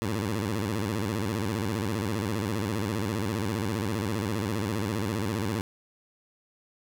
15% pulse tone with vibrato, 104.1 Hz, G#2, 5 cents sharp, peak -21 dBFS, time 0.02-5.61 s, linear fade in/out 0 ms, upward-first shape square, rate 15 Hz, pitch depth 150 cents each way, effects none

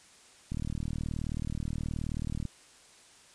click train, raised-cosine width 5 ms, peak -22 dBFS, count 76, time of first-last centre 0.52-2.453 s, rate 38.8 Hz, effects white hiss -57 dBFS RMS until 3.34 s + resampled to 22050 Hz

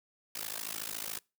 white noise with amplitude modulation, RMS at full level -35 dBFS, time 0.35-1.19 s, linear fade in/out 5 ms, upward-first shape sine, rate 53.8 Hz, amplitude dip 100%, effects noise-tail reverb RT60 0.3 s tail -26 dB re dry + high-pass 100 Hz 12 dB/octave

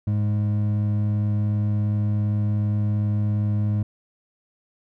triangle tone pair together, 105 / 207.7 Hz, G#2 / G#3, +19 / 0 cents, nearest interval octave, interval 1181 cents, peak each -18 / -26 dBFS, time 0.07-3.83 s, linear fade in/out 5 ms, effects none

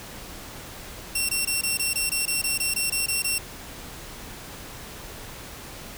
10% pulse tone bursts, 2724 Hz, F7, 44 cents flat, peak -14 dBFS, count 14, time 1.15-3.383 s, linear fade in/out 5 ms, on 140 ms, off 21 ms, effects pink hiss -40 dBFS RMS until 5.97 s

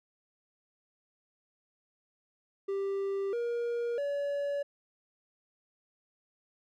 triangle tone with pitch steps, 393.5 / 473.4 / 569.5 Hz, G4 / A#4 / C#5, +7 / +27 / +47 cents, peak -28 dBFS, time 2.68-4.63 s, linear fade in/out 10 ms, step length 650 ms, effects none

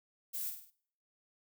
violet noise with echo, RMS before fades -39 dBFS, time 0.33-0.51 s, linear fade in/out 20 ms, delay 50 ms, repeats 4, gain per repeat -6 dB, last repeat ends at 0.71 s, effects noise-tail reverb RT60 0.6 s tail -22 dB re dry

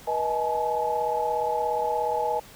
sine tone cluster, 483.2 / 630 / 842 / 879 Hz, B4 / D#5 / G#5 / A5, -38 / +21 / +24 / -2 cents, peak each -29 / -30 / -26 / -33 dBFS, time 0.07-2.4 s, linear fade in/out 10 ms, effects pink hiss -48 dBFS RMS until 2.55 s

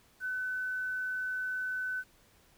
sine tone with quantisation, 1509 Hz, F#6, 34 cents sharp, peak -32 dBFS, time 0.2-2.04 s, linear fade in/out 50 ms, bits 10, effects pink hiss -64 dBFS RMS until 2.57 s

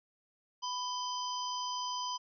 harmonic tone with a mistuned harmonic, 993 Hz, B5, 9 cents sharp, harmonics 1 / 3 / 5 / 6, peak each -36 / -42 / -42 / -46 dBFS, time 0.62-2.18 s, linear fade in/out 20 ms, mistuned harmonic 3, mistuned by +70 cents, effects none

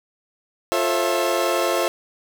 30% pulse chord, F major seventh, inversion none, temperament equal with one note detuned, 349.2 / 440 / 533.9 / 659.3 Hz, F4 / A4 / C5 / E5, 0 / 0 / +35 / 0 cents, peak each -22 / -25 / -21 / -21 dBFS, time 0.72-1.88 s, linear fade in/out 0 ms, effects none

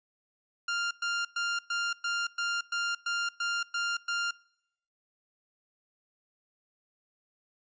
sawtooth tone bursts, 1396.9 Hz, F6, in tune, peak -25 dBFS, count 11, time 0.68-4.31 s, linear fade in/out 5 ms, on 230 ms, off 110 ms, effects noise-tail reverb RT60 0.8 s tail -25 dB re dry + resampled to 16000 Hz

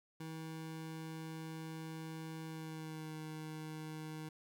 25% pulse tone with pitch glide, 160 to 156.07 Hz, D#3 to D#3, +49 to +6 cents, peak -40 dBFS, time 0.2-4.29 s, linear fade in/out 5 ms, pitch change -43 cents, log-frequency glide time 2.46-3.15 s, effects none

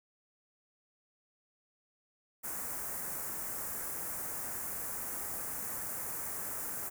white band-stop noise, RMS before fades -39 dBFS, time 2.43-6.9 s, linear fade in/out 20 ms, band 1800 to 7200 Hz, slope 24 dB/octave, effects none

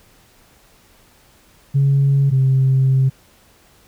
sine tone pair in turn, 138.59 / 132.74 Hz, C#3 / C3, 0 / +25 cents, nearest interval minor second, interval 75 cents, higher first, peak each -10 dBFS, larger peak neither, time 1.74-2.31 / 2.31-3.1 s, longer second, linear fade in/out 20 ms, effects tanh soft clip ceiling -8 dBFS + pink hiss -52 dBFS RMS until 3.87 s

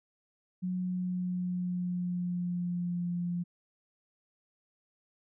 sine tone with pitch glide, 182.4 to 174.77 Hz, F#3 to F3, -24 to +2 cents, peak -30 dBFS, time 0.62-3.44 s, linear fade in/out 20 ms, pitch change -74 cents, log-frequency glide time 0.75-3.09 s, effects none

